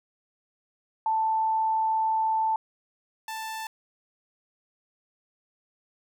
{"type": "tone pair in turn", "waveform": ["sine", "sawtooth"], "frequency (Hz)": [883, 883], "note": ["A5", "A5"], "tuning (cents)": [6, 6], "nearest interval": "unison", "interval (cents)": 0, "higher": "neither", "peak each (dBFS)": [-22, -29], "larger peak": "first", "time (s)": [[1.06, 2.56], [3.28, 3.67]], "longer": "first", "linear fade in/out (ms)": 2, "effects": []}